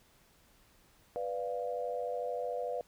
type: chord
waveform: sine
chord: B diminished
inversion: none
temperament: equal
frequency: 493.9 / 587.3 / 698.5 Hz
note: B4 / D5 / F5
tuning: 0 / 0 / 0 cents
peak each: -36 / -39 / -39 dBFS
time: 1.16-2.81 s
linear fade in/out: 0 ms
effects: pink hiss -65 dBFS RMS until 2.87 s